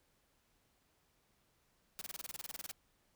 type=noise bursts; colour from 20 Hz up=white; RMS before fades=-44 dBFS; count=15; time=1.99-2.713 s; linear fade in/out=0 ms; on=23 ms; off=27 ms; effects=pink hiss -75 dBFS RMS until 3.15 s